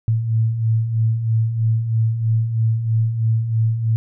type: beating tone pair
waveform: sine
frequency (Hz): 110 / 113.1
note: A2 / A2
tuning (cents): 0 / +48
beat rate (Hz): 3.1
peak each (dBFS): -24 / -16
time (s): 0.08-3.96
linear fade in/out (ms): 0
effects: none